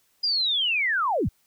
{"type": "linear sweep", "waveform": "sine", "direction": "down", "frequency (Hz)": [4945, 31.48], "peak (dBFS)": -21, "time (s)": [0.23, 1.29], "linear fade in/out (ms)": 10, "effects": ["white hiss -66 dBFS RMS until 1.46 s"]}